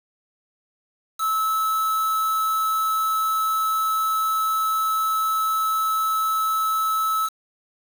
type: tone with quantisation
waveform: triangle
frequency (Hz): 1304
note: E6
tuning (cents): -19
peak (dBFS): -18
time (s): 1.18-7.3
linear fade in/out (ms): 50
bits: 5
effects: none